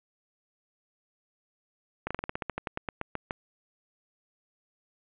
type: slowing click train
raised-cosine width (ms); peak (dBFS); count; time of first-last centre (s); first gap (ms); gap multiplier
0.5; -16; 16; 2.07-3.309; 36; 1.11
effects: resampled to 8000 Hz + 7-bit